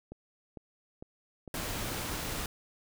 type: click train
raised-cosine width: 2 ms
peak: -30 dBFS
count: 4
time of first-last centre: 0.12-1.477 s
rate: 2.21 Hz
type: noise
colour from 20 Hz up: pink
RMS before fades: -36 dBFS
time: 1.54-2.46 s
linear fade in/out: 2 ms
effects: none